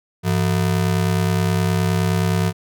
square ring-modulated tone, 137 Hz, C#3, 20 cents flat, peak -14 dBFS, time 0.23-2.53 s, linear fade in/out 50 ms, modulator 34.8 Hz, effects none

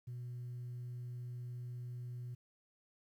sine tone, 122.6 Hz, B2, 12 cents flat, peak -40 dBFS, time 0.07-2.35 s, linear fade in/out 10 ms, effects tanh soft clip ceiling -40 dBFS + 12-bit

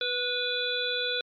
harmonic tone with a mistuned harmonic, 493.9 Hz, B4, in tune, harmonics 1 / 3 / 5 / 7 / 8, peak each -33 / -33 / -37 / -31 / -33 dBFS, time 0.01-1.21 s, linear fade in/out 2 ms, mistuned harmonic 3, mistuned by -20 cents, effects MP3 48 kbps

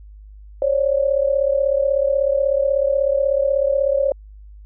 sine tone pair together, 542 / 578.3 Hz, C#5 / D5, -39 / -27 cents, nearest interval minor second, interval 112 cents, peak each -17 / -19 dBFS, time 0.62-4.12 s, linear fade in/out 2 ms, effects added 51 Hz sine -38 dBFS peak until 4.65 s

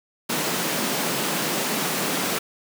pink high-pass noise, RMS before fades -25 dBFS, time 0.29-2.39 s, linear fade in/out 10 ms, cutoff 150 Hz, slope 48 dB/octave, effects none

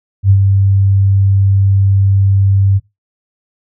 sine tone with ADSR envelope, 98 Hz, G2, in tune, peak -3 dBFS, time 0.23-2.8 s, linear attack 71 ms, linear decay 71 ms, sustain -4 dB, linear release 34 ms, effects noise-tail reverb RT60 0.2 s tail -19 dB re dry

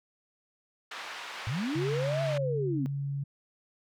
pink band-pass noise, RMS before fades -41 dBFS, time 0.91-2.38 s, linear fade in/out 5 ms, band 1000 to 3500 Hz, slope 12 dB/octave
sine linear two-way sweep, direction up then down, 99.4 to 674 to 245.3 Hz, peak -29 dBFS, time 1.47-2.86 s, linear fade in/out 0 ms, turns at 2.22 s
sine tone, 140 Hz, C#3, 18 cents sharp, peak -30 dBFS, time 1.75-3.24 s, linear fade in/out 10 ms
effects none

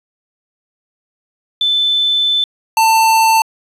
sine / square tone pair in turn, 3520 / 892.5 Hz, A7 / A5, 0 / +24 cents, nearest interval 2 octaves, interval 2376 cents, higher first, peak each -11 / -9 dBFS, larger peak second, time 1.61-2.44 / 2.77-3.42 s, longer first, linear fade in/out 2 ms, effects resampled to 32000 Hz + 7-bit

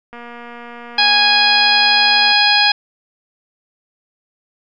click train, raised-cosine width 0.5 ms, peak -20 dBFS, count 522, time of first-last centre 0.13-2.319 s, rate 238 Hz
harmonic tone, 828 Hz, G#5, 5 cents flat, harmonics 1 / 2 / 3 / 4 / 5 / 6, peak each -17 / -17 / -17 / -17 / -17 / -17 dBFS, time 0.98-2.72 s, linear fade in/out 5 ms
effects none

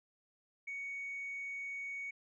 sine tone, 2232 Hz, C#7, 11 cents sharp, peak -38 dBFS, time 0.67-2.11 s, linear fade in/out 10 ms, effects tanh soft clip ceiling -36 dBFS

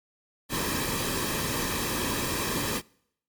pink noise with comb filter, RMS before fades -29 dBFS, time 0.49-2.82 s, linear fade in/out 50 ms, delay 1.4 ms, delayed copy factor -0.6, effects noise-tail reverb RT60 0.7 s tail -25 dB re dry + MP3 96 kbps

